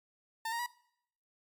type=tone with pitch steps; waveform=30% pulse; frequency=901 / 933.3 / 966.8 Hz; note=A5 / A#5 / B5; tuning=+41 / +2 / -37 cents; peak=-31 dBFS; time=0.45-0.663 s; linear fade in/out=5 ms; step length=71 ms; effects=noise-tail reverb RT60 0.7 s tail -21 dB re dry + MP3 96 kbps